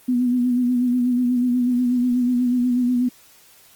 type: tone with vibrato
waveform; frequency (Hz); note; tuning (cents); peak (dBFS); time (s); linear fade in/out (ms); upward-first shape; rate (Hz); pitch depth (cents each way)
sine; 246.9; B3; 0; -16; 0.08-3.09; 10; sine; 8.2; 39
effects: white hiss -51 dBFS RMS until 3.75 s + Opus 24 kbps